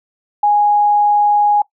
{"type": "tone", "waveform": "sine", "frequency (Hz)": 828, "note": "G#5", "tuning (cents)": -5, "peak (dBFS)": -9, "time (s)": [0.43, 1.62], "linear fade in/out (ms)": 5, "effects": ["noise-tail reverb RT60 0.1 s tail -19 dB re dry"]}